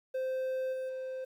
triangle tone with level steps, 520 Hz, C5, 11 cents flat, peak -29 / -32 / -34 dBFS, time 0.14-1.25 s, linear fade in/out 10 ms, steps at 0.72 / 0.88 s, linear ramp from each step 20 ms, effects 11-bit

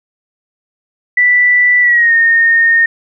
sine tone with pitch glide, 1972 to 1839.9 Hz, B6 to A#6, -3 to -23 cents, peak -6 dBFS, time 1.17-2.86 s, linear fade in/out 5 ms, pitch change -120 cents, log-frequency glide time 1.81-2.13 s, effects none

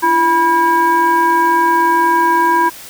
sine tone with frequency modulation, 978 Hz, B5, 17 cents flat, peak -9 dBFS, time 0.02-2.7 s, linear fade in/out 20 ms, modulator 638 Hz, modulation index 0.78, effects white hiss -34 dBFS RMS until 2.89 s

